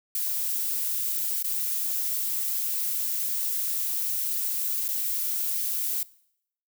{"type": "noise with dropouts", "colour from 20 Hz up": "violet", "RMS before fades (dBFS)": -28, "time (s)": [0.15, 6.03], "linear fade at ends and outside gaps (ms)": 2, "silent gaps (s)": [[1.427, 1.443], [4.882, 4.887]], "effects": ["noise-tail reverb RT60 0.7 s tail -21 dB re dry"]}